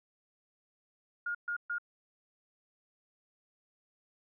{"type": "tone bursts", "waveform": "sine", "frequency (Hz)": 1423, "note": "F6", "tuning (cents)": 32, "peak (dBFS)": -32, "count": 3, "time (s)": [1.26, 1.784], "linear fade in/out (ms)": 5, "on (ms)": 88, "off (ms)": 130, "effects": []}